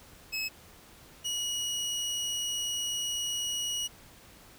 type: tone pair in turn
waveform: 25% pulse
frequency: 2580 / 2908 Hz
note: E7 / F#7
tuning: -38 / -31 cents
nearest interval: major second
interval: 207 cents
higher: second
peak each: -27 dBFS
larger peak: neither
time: 0.32-0.49 / 1.24-3.88 s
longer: second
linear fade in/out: 20 ms
effects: pink hiss -54 dBFS RMS until 4.58 s